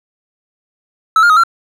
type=tone with pitch steps; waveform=triangle; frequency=1309 / 1409 / 1260 / 1366 Hz; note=E6 / F6 / D#6 / F6; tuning=-13 / +15 / +21 / -39 cents; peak=-4 dBFS; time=1.16-1.436 s; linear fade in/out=2 ms; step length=69 ms; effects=none